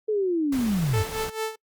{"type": "linear sweep", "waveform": "sine", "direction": "down", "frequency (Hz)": [440, 87.31], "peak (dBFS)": -21, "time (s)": [0.08, 1.03], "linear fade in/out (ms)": 10}
{"type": "noise", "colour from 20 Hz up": "pink", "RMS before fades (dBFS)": -36, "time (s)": [0.52, 1.3], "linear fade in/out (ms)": 5}
{"type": "tone with tremolo", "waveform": "sawtooth", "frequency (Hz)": 440, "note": "A4", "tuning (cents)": 0, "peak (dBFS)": -21, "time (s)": [0.93, 1.56], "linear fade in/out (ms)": 10, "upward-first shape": "sine", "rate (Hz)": 4.5, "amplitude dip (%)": 80}
{"effects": ["noise-tail reverb RT60 0.1 s tail -26 dB re dry", "Opus 48 kbps"]}